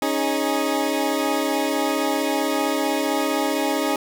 20% pulse chord, C# suspended second, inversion none, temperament equal with one note detuned, 275.6 / 311.1 / 415.3 Hz, C#4 / D#4 / G#4, -10 / 0 / 0 cents, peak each -19 / -19 / -22 dBFS, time 0.02-3.96 s, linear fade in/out 2 ms, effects none

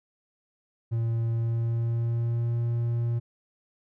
triangle tone with pitch glide, 115 to 117.76 Hz, A#2 to A#2, -23 to +18 cents, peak -22 dBFS, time 0.91-3.2 s, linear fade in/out 20 ms, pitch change +41 cents, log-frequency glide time 1.32-2.56 s, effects none

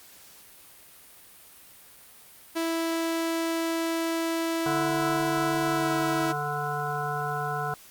sawtooth tone with pitch glide, 329.6 to 326.4 Hz, E4 to E4, 0 to -17 cents, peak -22 dBFS, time 2.55-6.33 s, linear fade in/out 20 ms, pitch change -17 cents, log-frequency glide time 5.73-5.89 s
harmonic tone, 146.83 Hz, D3, in tune, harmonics 1 / 3 / 5 / 7 / 9 / 10, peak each -34 / -36 / -32 / -35 / -35 / -36 dBFS, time 4.66-7.74 s, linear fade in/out 2 ms
effects white hiss -51 dBFS RMS until 7.9 s + Opus 48 kbps

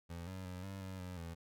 25% pulse tone with pitch steps, 85.3 / 93.9 / 91 / 97.3 / 94.4 / 90.8 / 83.7 Hz, F2 / F#2 / F#2 / G2 / F#2 / F#2 / E2, -40 / +26 / -28 / -12 / +35 / -32 / +27 cents, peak -40 dBFS, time 0.09-1.35 s, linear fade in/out 20 ms, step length 180 ms, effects none

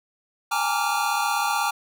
square tone cluster, 807 / 843 / 919 / 1164 / 1392 Hz, G#5 / G#5 / A#5 / D6 / F6, -50 / +26 / -25 / -16 / -6 cents, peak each -29 dBFS, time 0.51-1.71 s, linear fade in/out 10 ms, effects none

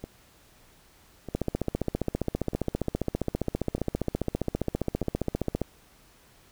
two click trains, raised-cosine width 2 ms, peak -13 / -22 dBFS, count 65 / 5, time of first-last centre 1.35-5.617 / 0.04-5.028 s, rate 15 / 0.802 Hz, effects pink hiss -58 dBFS RMS until 6.51 s

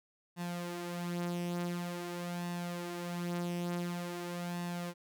sawtooth tone with flanger, 174.61 Hz, F3, in tune, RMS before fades -38 dBFS, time 0.36-4.94 s, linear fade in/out 50 ms, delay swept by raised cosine 1.1 to 6.1 ms, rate 0.47 Hz, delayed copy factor +0.55, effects none

